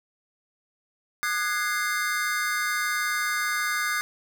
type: chord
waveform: square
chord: Ab dominant seventh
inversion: second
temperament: equal with one note detuned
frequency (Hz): 1219.6 / 1480 / 1661.2 / 2093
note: Eb6 / Gb6 / Ab6 / C7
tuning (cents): -35 / 0 / 0 / 0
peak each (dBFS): -31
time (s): 1.23-4.01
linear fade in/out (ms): 0
effects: none